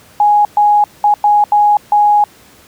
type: tone bursts at uneven times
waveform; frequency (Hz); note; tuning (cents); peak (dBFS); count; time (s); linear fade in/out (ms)
sine; 830.6; G#5; 0; -6; 6; 0.2-0.45 / 0.57-0.84 / 1.04-1.14 / 1.24-1.44 / 1.52-1.77 / 1.92-2.24; 2
effects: pink hiss -43 dBFS RMS until 2.67 s + high-pass 80 Hz 12 dB/octave